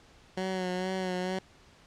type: tone with vibrato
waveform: 15% pulse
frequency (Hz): 185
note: F#3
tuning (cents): 0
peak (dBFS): -24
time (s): 0.37-1.39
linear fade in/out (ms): 5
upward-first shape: sine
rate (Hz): 2.2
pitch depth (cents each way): 35
effects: pink hiss -58 dBFS RMS until 1.86 s + low-pass 6000 Hz 12 dB/octave